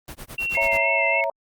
pink noise with tremolo, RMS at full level -35 dBFS, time 0.08-0.77 s, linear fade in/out 0 ms, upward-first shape sine, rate 9.3 Hz, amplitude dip 100%
sine tone with pitch glide, 2734 to 2664 Hz, F7 to E7, -37 to +18 cents, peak -23 dBFS, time 0.38-1.21 s, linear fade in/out 5 ms, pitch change -45 cents, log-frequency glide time 0.52-0.98 s
sine tone with vibrato, 2136 Hz, C7, 35 cents sharp, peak -22 dBFS, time 0.55-1.24 s, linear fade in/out 0 ms, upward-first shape sine, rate 3.4 Hz, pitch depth 42 cents each way
sine chord, A# diminished, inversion first, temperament equal, 554.4 / 659.3 / 932.3 Hz, C#5 / E5 / A#5, 0 / 0 / 0 cents, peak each -27 / -25 / -27 dBFS, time 0.57-1.3 s, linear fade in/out 2 ms
effects Opus 32 kbps

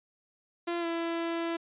sawtooth tone with pitch glide, 343.2 to 334.6 Hz, F4 to E4, -30 to +26 cents, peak -26 dBFS, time 0.67-1.57 s, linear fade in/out 10 ms, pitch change -44 cents, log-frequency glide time 0.8-0.86 s, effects resampled to 8000 Hz

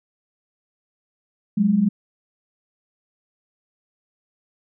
sine tone pair together, 185 / 207.9 Hz, F#3 / G#3, 0 / +2 cents, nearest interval major second, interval 202 cents, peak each -21 / -16 dBFS, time 1.57-1.89 s, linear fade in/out 10 ms, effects none

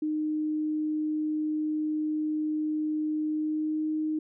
sine tone with pitch glide, 307 to 310 Hz, D#4 to D#4, -23 to -6 cents, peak -26 dBFS, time 0.02-4.19 s, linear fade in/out 5 ms, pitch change +17 cents, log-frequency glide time 3.27-3.88 s, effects none

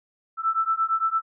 sine beating tone pair, 1320 / 1328.8 Hz, E6 / E6, +2 / +13 cents, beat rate 8.8 Hz, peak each -24 / -24 dBFS, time 0.37-1.22 s, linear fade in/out 50 ms, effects none

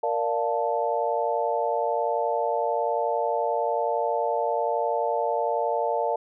sine chord, Bb major seventh, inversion none, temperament equal, 466.2 / 587.3 / 698.5 / 880 Hz, Bb4 / D5 / F5 / A5, 0 / 0 / 0 / 0 cents, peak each -28 dBFS, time 0.03-6.16 s, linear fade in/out 5 ms, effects none

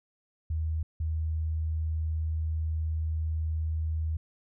sine tone pair in turn, 79.3 / 79.3 Hz, D#2 / D#2, +33 / +33 cents, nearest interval unison, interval 0 cents, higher neither, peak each -27 / -27 dBFS, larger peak neither, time 0.5-0.83 / 1-4.17 s, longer second, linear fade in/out 5 ms, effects none

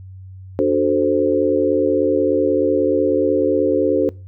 sine chord, D dominant seventh, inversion none, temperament equal, 293.7 / 370 / 440 / 523.3 Hz, D4 / F#4 / A4 / C5, 0 / 0 / 0 / 0 cents, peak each -19 dBFS, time 0.59-4.09 s, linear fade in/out 0 ms, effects noise-tail reverb RT60 0.3 s tail -22 dB re dry + added 94 Hz sine -34 dBFS peak until 4.27 s

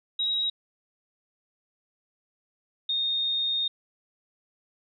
sine tone pair in turn, 3822 / 3686 Hz, A#7 / A#7, +43 / -20 cents, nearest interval minor second, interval 63 cents, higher first, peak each -24 dBFS, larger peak neither, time 0.19-0.5 / 2.89-3.68 s, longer second, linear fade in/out 5 ms, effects none

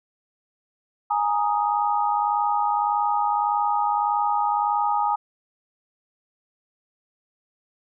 sine chord, Ab suspended second, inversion none, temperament equal, 830.6 / 932.3 / 1244.5 Hz, Ab5 / Bb5 / Eb6, 0 / 0 / 0 cents, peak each -22 / -25 / -26 dBFS, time 1.1-5.16 s, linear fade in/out 10 ms, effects none

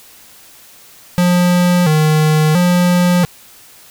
square tone with vibrato, 165.7 Hz, E3, 9 cents sharp, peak -10 dBFS, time 1.18-3.25 s, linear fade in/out 0 ms, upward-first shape square, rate 0.73 Hz, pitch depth 120 cents each way, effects white hiss -42 dBFS RMS until 3.9 s

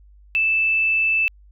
sine tone, 2637 Hz, E7, in tune, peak -16 dBFS, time 0.35-1.28 s, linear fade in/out 0 ms, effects added 50 Hz sine -46 dBFS peak until 1.51 s

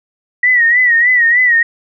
sine tone with vibrato, 1924 Hz, B6, 46 cents flat, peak -7 dBFS, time 0.43-1.63 s, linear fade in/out 5 ms, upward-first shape sine, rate 3.3 Hz, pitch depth 83 cents each way, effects none

